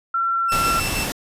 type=tone; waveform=sine; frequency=1357 Hz; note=E6; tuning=50 cents sharp; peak=-18 dBFS; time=0.14-0.8 s; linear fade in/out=5 ms
type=tone with tremolo; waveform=sawtooth; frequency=2668 Hz; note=E7; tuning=20 cents sharp; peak=-21 dBFS; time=0.48-1.09 s; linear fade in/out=50 ms; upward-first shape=square; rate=6.3 Hz; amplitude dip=40%
type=noise; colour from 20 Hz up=pink; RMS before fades=-25 dBFS; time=0.52-1.12 s; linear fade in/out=0 ms
effects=resampled to 32000 Hz